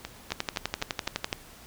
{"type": "two click trains", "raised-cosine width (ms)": 0.2, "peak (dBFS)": [-17, -10], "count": [6, 13], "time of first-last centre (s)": [[0.05, 1.329], [0.32, 1.328]], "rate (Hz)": [3.91, 11.9], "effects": ["pink hiss -50 dBFS RMS until 1.66 s"]}